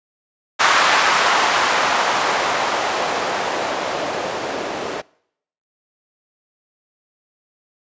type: noise with low-pass filter sweep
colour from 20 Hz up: violet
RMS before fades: -19 dBFS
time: 0.59-5.02 s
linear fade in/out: 20 ms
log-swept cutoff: 1200 to 470 Hz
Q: 1.2
effects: noise-tail reverb RT60 0.7 s tail -25 dB re dry + resampled to 16000 Hz